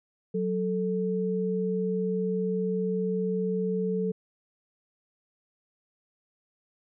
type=tone pair together; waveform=sine; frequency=185 / 440 Hz; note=F#3 / A4; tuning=0 / 0 cents; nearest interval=octave + minor third; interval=1500 cents; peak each=-28 dBFS; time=0.34-4.12 s; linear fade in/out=10 ms; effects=none